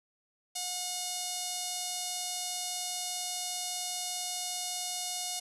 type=tone with notch filter; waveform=5% pulse; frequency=723 Hz; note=F#5; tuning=40 cents flat; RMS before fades=-36 dBFS; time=0.55-5.4 s; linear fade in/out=10 ms; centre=1600 Hz; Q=0.55; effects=resampled to 32000 Hz + 10-bit